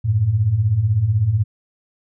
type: beating tone pair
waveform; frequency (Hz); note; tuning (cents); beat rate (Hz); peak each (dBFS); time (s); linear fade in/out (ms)
sine; 94 / 110; F#2 / A2; +28 / 0; 16; -21 / -15; 0.04-1.44; 20
effects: none